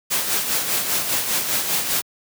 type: noise with tremolo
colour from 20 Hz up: white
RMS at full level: -20 dBFS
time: 0.1-2.02 s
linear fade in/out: 20 ms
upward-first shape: sine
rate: 5 Hz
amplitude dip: 50%
effects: high-pass 100 Hz 12 dB/octave